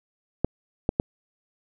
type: clicks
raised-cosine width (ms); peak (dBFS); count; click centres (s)
2; -7; 3; 0.446 / 0.891 / 0.999
effects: none